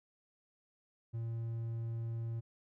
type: tone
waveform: triangle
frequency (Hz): 114.9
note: A#2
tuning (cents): -25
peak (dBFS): -34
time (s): 1.13-2.41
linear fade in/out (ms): 20
effects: none